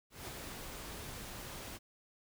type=noise with ADSR envelope; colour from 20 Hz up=pink; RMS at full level=-44 dBFS; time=0.1-1.79 s; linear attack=170 ms; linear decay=26 ms; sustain=-2 dB; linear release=36 ms; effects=none